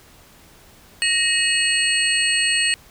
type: tone cluster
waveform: sine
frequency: 1872 / 2559 / 2881 / 4362 / 8360 Hz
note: A#6 / D#7 / F#7 / C#8 / C9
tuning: +7 / +48 / -47 / -29 / -2 cents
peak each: -23 dBFS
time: 1.02-2.74 s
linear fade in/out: 0 ms
effects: pink hiss -49 dBFS RMS until 2.9 s